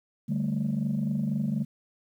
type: chord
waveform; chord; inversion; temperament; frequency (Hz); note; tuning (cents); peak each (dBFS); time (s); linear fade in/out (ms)
sine; D suspended fourth; none; equal; 146.83 / 196 / 220; D3 / G3 / A3; 0 / 0 / 0; -29 / -29 / -28; 0.28-1.65; 20
effects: tanh soft clip ceiling -20 dBFS + 10-bit